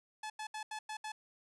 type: tone bursts at uneven times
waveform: sawtooth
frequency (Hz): 861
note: A5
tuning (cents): -38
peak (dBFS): -36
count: 6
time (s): 0.23-0.3 / 0.39-0.47 / 0.54-0.63 / 0.71-0.79 / 0.89-0.97 / 1.04-1.12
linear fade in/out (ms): 5
effects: resampled to 24000 Hz